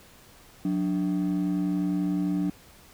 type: ring-modulated tone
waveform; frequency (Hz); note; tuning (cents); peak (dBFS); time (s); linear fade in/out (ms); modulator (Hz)
triangle; 237.6; A#3; +33; -18; 0.65-2.5; 0; 55.7
effects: tanh soft clip ceiling -16 dBFS + pink hiss -53 dBFS RMS until 2.93 s